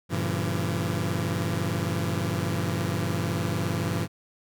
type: chord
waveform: sawtooth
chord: G diminished seventh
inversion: none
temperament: just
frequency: 98 / 117.6 / 141.12 / 169.34 Hz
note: G2 / Bb2 / Db3 / Fb3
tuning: 0 / +16 / +31 / +47 cents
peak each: -26 / -28 / -29 / -26 dBFS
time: 0.09-4.08 s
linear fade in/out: 50 ms
effects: none